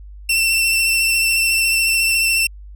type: tone with vibrato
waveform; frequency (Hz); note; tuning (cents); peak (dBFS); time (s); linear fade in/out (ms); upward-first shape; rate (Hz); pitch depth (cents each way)
sawtooth; 2691; E7; +35; -11; 0.29-2.47; 5; triangle; 14; 27
effects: added 50 Hz sine -34 dBFS peak until 2.75 s